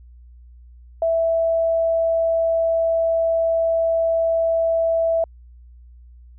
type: tone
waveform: sine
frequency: 659.3 Hz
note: E5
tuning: in tune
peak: -16 dBFS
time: 1.02-5.24 s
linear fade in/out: 2 ms
effects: added 60 Hz sine -42 dBFS peak until 6.38 s